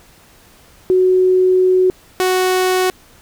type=tone pair in turn; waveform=sine / sawtooth; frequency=370 / 370 Hz; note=F#4 / F#4; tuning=0 / 0 cents; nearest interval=unison; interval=0 cents; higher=neither; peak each=-9 dBFS; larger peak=neither; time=0.9-1.9 / 2.2-2.9 s; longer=first; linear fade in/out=0 ms; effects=pink hiss -47 dBFS RMS until 3.21 s